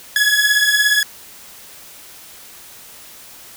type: beating tone pair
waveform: sawtooth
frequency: 1680 / 1697 Hz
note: G#6 / G#6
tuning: +19 / +37 cents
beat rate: 17 Hz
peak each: -12 dBFS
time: 0.16-1.03 s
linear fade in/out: 2 ms
effects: white hiss -40 dBFS RMS until 3.56 s